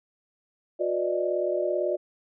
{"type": "tone cluster", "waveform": "sine", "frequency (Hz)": [362, 497.8, 588, 626], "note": ["F#4", "B4", "D5", "D#5"], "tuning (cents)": [-38, 14, 2, 10], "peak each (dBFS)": [-28, -35, -27, -31], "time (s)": [0.79, 1.97], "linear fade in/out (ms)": 20, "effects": []}